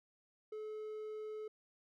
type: tone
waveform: triangle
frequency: 430.1 Hz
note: A4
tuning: 39 cents flat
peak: -40 dBFS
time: 0.52-1.48 s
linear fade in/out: 5 ms
effects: none